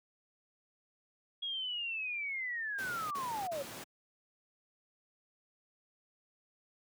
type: linear sweep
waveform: sine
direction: down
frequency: 3322 to 530 Hz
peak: -35 dBFS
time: 1.42-3.63 s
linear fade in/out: 10 ms
type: noise bursts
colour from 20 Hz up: pink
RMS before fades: -45 dBFS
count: 3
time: 2.78-3.842 s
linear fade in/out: 10 ms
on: 330 ms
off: 36 ms
effects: high-pass 150 Hz 12 dB/octave